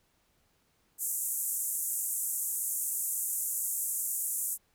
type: band-pass noise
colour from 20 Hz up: white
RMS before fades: -33 dBFS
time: 0.98-4.58 s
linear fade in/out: 50 ms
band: 7100 to 14000 Hz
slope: 48 dB/octave
effects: pink hiss -71 dBFS RMS until 4.74 s